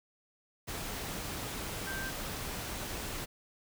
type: tone in noise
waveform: sine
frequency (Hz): 1568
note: G6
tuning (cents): 0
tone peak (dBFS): -38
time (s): 1.86-2.11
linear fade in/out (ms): 20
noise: pink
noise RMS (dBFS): -39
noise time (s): 0.67-3.26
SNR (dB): -2
effects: none